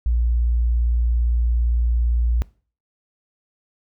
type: tone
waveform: sine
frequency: 58.8 Hz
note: A#1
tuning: 16 cents sharp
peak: -16 dBFS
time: 0.06-2.42 s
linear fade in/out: 0 ms
effects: noise-tail reverb RT60 0.4 s tail -21 dB re dry